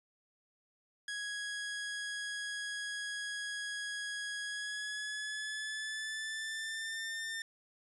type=tone with pitch glide; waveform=sawtooth; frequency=1661 to 1800.9 Hz; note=G#6 to A6; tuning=0 to +40 cents; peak=-34 dBFS; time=1.08-7.42 s; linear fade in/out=2 ms; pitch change=+140 cents; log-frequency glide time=4.42-7.04 s; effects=resampled to 24000 Hz